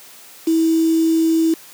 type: tone with quantisation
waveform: sine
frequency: 324.7 Hz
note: E4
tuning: 26 cents flat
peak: -12 dBFS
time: 0.47-1.54 s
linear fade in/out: 5 ms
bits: 5
effects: white hiss -42 dBFS RMS until 1.73 s + high-pass 200 Hz 12 dB/octave